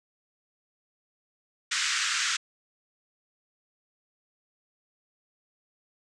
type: band-pass noise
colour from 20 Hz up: pink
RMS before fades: -28 dBFS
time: 1.71-2.37 s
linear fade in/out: 10 ms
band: 1300 to 7900 Hz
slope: 48 dB/octave
effects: none